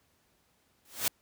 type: noise with exponential growth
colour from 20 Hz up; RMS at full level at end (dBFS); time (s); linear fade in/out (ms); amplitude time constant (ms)
white; -25; 0.85-1.08; 2; 49
effects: pink hiss -70 dBFS RMS until 1.21 s + high-pass 60 Hz 12 dB/octave